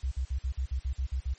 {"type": "tone bursts", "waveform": "sine", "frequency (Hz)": 65, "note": "C2", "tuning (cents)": -11, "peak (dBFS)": -27, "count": 10, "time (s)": [0.03, 1.34], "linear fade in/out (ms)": 10, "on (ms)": 86, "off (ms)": 50, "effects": ["white hiss -56 dBFS RMS until 1.38 s", "MP3 32 kbps"]}